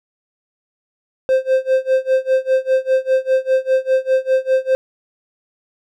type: tone with tremolo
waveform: triangle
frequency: 523.3 Hz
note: C5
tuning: in tune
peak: -8 dBFS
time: 1.29-4.75 s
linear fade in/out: 0 ms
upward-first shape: sine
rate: 5 Hz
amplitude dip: 95%
effects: none